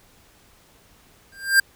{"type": "tone with exponential growth", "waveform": "square", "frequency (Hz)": 1590, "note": "G6", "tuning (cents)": 24, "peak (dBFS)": -10, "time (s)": [1.32, 1.6], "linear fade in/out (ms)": 5, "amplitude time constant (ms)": 59, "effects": ["pink hiss -55 dBFS RMS until 1.75 s"]}